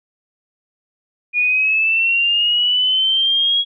sine linear sweep, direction up, 2434 to 3322 Hz, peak -13 dBFS, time 1.33-3.65 s, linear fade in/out 50 ms, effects none

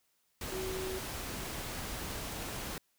sine tone in noise, 375.8 Hz, F#4, 27 cents sharp, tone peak -37 dBFS, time 0.52-0.99 s, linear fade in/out 2 ms, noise pink, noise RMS -40 dBFS, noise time 0.41-2.78 s, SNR 0 dB, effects white hiss -75 dBFS RMS until 2.98 s

